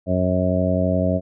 harmonic tone, 91.6 Hz, F#2, 17 cents flat, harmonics 1 / 2 / 3 / 4 / 5 / 6 / 7, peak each -23 / -22 / -25 / -34 / -32 / -25 / -23 dBFS, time 0.06-1.21 s, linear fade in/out 50 ms, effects none

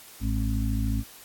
harmonic tone, 54.1 Hz, A1, 29 cents flat, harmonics 1 / 2 / 4 / 5, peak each -26 / -29 / -32 / -33 dBFS, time 0.2-1.04 s, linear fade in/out 50 ms, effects white hiss -48 dBFS RMS until 1.24 s + AAC 64 kbps

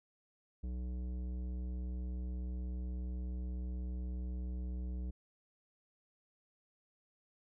triangle tone with tanh clipping, 61.74 Hz, B1, in tune, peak -39 dBFS, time 0.63-5.11 s, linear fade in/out 10 ms, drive 17 dB, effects none

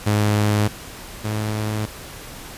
sawtooth tone pair in turn, 105 / 107.27 Hz, G#2 / A2, +19 / -44 cents, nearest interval unison, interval 37 cents, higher second, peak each -12 / -18 dBFS, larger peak first, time 0.06-0.68 / 1.24-1.86 s, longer neither, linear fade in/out 10 ms, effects pink hiss -37 dBFS RMS until 2.57 s + resampled to 32000 Hz

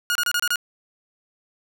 sawtooth tone bursts, 1437 Hz, F6, 49 cents sharp, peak -16 dBFS, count 6, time 0.1-0.558 s, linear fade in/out 0 ms, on 53 ms, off 28 ms, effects none

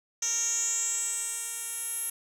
10% pulse tone with band-pass filter sweep, 462.6 Hz, A#4, 13 cents flat, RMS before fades -31 dBFS, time 0.22-2.1 s, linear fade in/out 5 ms, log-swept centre 6100 to 11000 Hz, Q 8.1, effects none

